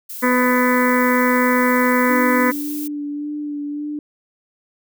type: noise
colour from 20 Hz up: violet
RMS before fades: -31 dBFS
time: 0.09-2.88 s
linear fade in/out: 10 ms
type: harmonic tone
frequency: 249.8 Hz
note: B3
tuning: 20 cents sharp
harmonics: 1 / 2 / 4 / 5 / 6 / 7 / 8 / 9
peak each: -17 / -20 / -21 / -26 / -27 / -25 / -23 / -32 dBFS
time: 0.22-2.52 s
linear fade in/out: 20 ms
type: tone with vibrato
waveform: sine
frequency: 293.7 Hz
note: D4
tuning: in tune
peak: -23 dBFS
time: 2.1-3.99 s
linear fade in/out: 2 ms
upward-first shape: sine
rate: 1.8 Hz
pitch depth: 21 cents each way
effects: none